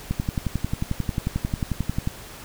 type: click train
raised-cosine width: 5 ms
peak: -11 dBFS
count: 23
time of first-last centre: 0.11-2.074 s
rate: 11.2 Hz
effects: pink hiss -41 dBFS RMS until 2.44 s